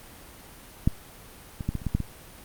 clicks, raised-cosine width 5 ms, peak -7 / -20 / -13 / -16 / -28 / -14 / -10 / -16 dBFS, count 8, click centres 0.875 / 1.608 / 1.69 / 1.753 / 1.818 / 1.867 / 1.95 / 2.003 s, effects pink hiss -47 dBFS RMS until 2.44 s + Opus 32 kbps

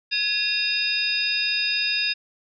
sine tone cluster, 1684 / 2461 / 2728 / 3692 / 4959 Hz, G#6 / D#7 / F7 / A#7 / D#8, +24 / -20 / -41 / -17 / -7 cents, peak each -32 / -33 / -26 / -27 / -25 dBFS, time 0.11-2.14 s, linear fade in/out 20 ms, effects none

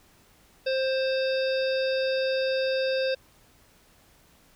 harmonic tone, 527 Hz, C5, 12 cents sharp, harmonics 1 / 3 / 5 / 7 / 9 / 10, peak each -24 / -35 / -36 / -37 / -38 / -44 dBFS, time 0.66-3.15 s, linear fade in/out 10 ms, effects pink hiss -59 dBFS RMS until 4.55 s

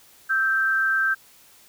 sine tone pair together, 1308.9 / 1568 Hz, E6 / G6, -13 / 0 cents, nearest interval minor third, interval 313 cents, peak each -28 / -19 dBFS, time 0.29-1.15 s, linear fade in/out 20 ms, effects white hiss -53 dBFS RMS until 1.68 s

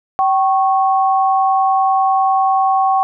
sine tone pair together, 769.8 / 1100 Hz, G5 / C#6, -32 / -14 cents, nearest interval tritone, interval 618 cents, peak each -12 / -17 dBFS, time 0.19-3.03 s, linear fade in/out 0 ms, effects none

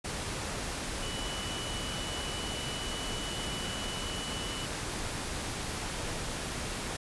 sine tone in noise, 2960 Hz, F#7, in tune, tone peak -40 dBFS, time 1.02-4.66 s, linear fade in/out 10 ms, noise pink, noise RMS -36 dBFS, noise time 0.04-6.97 s, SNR -7 dB, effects resampled to 24000 Hz

